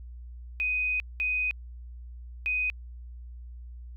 sine tone bursts at uneven times, 2500 Hz, D#7, 8 cents sharp, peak -25 dBFS, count 3, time 0.6-1 / 1.2-1.51 / 2.46-2.7 s, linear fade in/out 0 ms, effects added 60 Hz sine -40 dBFS peak until 3.96 s

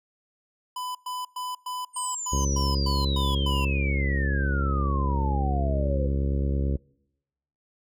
square tone bursts, 1001 Hz, B5, 23 cents sharp, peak -31 dBFS, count 10, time 0.76-3.65 s, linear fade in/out 5 ms, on 190 ms, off 110 ms
sine exponential sweep, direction down, 8800 to 492 Hz, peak -30 dBFS, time 1.93-6.1 s, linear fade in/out 50 ms
harmonic tone, 69 Hz, C#2, 7 cents flat, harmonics 1 / 2 / 3 / 4 / 5 / 6 / 7 / 8, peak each -24 / -30 / -34 / -36 / -38 / -40 / -41 / -42 dBFS, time 2.32-6.77 s, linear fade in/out 10 ms
effects noise-tail reverb RT60 0.9 s tail -26 dB re dry

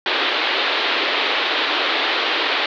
white band-pass noise, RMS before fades -20 dBFS, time 0.06-2.66 s, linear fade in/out 2 ms, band 290 to 4000 Hz, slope 48 dB/octave, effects none

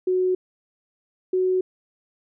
sine tone pair in turn, 368.6 / 370.6 Hz, F#4 / F#4, -7 / +3 cents, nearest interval unison, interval 10 cents, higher second, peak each -18 dBFS, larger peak neither, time 0.07-0.35 / 1.33-1.61 s, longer neither, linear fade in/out 5 ms, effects none

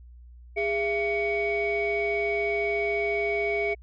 sine tone cluster, 409.2 / 674 / 2243 Hz, G#4 / E5 / C#7, -26 / +38 / +20 cents, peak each -26 / -29 / -27 dBFS, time 0.56-3.75 s, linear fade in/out 20 ms, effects tanh soft clip ceiling -18 dBFS + added 60 Hz sine -45 dBFS peak until 3.82 s

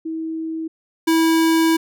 sine / square tone pair in turn, 322 / 325.6 Hz, E4 / E4, -41 / -21 cents, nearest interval unison, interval 20 cents, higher second, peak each -23 / -14 dBFS, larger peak second, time 0.05-0.68 / 1.07-1.77 s, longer second, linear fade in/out 10 ms, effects none

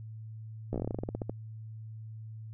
slowing click train, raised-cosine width 2 ms, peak -20 dBFS, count 16, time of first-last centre 0.73-1.296 s, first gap 14 ms, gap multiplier 1.13, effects added 110 Hz sine -41 dBFS peak until 2.53 s

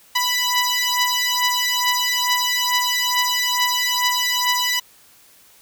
10% pulse beating tone pair, 987.8 / 990.1 Hz, B5 / B5, 0 / +4 cents, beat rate 2.3 Hz, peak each -12 dBFS, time 0.15-4.8 s, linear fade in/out 10 ms, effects white hiss -51 dBFS RMS until 5.61 s

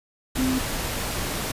sine tone in noise, 259 Hz, C4, 17 cents flat, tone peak -21 dBFS, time 0.38-0.59 s, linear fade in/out 10 ms, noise pink, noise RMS -28 dBFS, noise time 0.35-1.52 s, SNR +4 dB, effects resampled to 32000 Hz

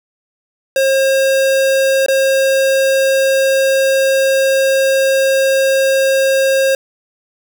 square tone with dropouts, 537 Hz, C5, 45 cents sharp, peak -11 dBFS, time 0.76-6.75 s, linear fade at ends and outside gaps 2 ms, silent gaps 2.062-2.083 s, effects none

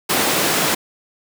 pink high-pass noise, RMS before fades -18 dBFS, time 0.09-0.75 s, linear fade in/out 10 ms, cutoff 250 Hz, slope 12 dB/octave, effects none

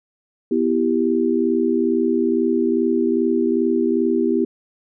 sine chord, E minor, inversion second, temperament equal, 246.9 / 329.6 / 392 Hz, B3 / E4 / G4, 0 / 0 / 0 cents, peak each -20 / -20 / -20 dBFS, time 0.51-4.45 s, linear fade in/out 5 ms, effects none

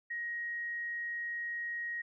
sine tone, 1885 Hz, A#6, 19 cents sharp, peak -35 dBFS, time 0.1-2.02 s, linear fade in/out 10 ms, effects none

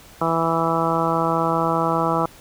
harmonic tone, 164.81 Hz, E3, in tune, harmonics 1 / 2 / 3 / 4 / 5 / 6 / 7 / 8, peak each -26 / -26 / -26 / -26 / -26 / -26 / -26 / -26 dBFS, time 0.21-2.26 s, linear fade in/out 5 ms, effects pink hiss -46 dBFS RMS until 2.4 s

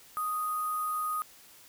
sine tone with sample-and-hold, 1244 Hz, D#6, 1 cent flat, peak -29 dBFS, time 0.17-1.22 s, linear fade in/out 0 ms, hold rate 11025 Hz, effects white hiss -55 dBFS RMS until 1.68 s

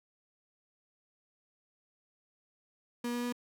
35% pulse tone with pitch steps, 240 / 241.5 / 243.1 Hz, B3 / B3 / B3, -49 / -39 / -27 cents, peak -31 dBFS, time 3.04-3.325 s, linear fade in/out 5 ms, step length 95 ms, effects none

